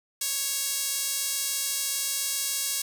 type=tone with band-pass filter; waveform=5% pulse; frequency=553 Hz; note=C#5; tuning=4 cents flat; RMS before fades=-29 dBFS; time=0.21-2.82 s; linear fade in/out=5 ms; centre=11000 Hz; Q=3.8; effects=none